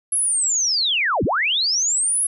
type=linear two-way sweep; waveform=sine; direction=down then up; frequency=11070 to 60.2 to 11070 Hz; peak=-17 dBFS; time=0.12-2.27 s; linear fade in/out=5 ms; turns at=1.24 s; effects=none